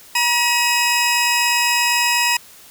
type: tone pair together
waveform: 20% pulse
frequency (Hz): 957 / 2536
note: A#5 / D#7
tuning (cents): +45 / +32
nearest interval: octave + perfect fourth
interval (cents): 1687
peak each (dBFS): -13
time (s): 0.15-2.37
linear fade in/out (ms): 5
effects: white hiss -44 dBFS RMS until 2.7 s